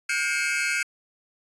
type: tone cluster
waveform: 45% pulse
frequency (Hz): 1432 / 1585 / 2150 / 2295 / 2580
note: F6 / G6 / C7 / D7 / E7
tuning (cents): +43 / +19 / +47 / -40 / -38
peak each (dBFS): -30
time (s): 0.09-0.83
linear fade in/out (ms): 5
effects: resampled to 24000 Hz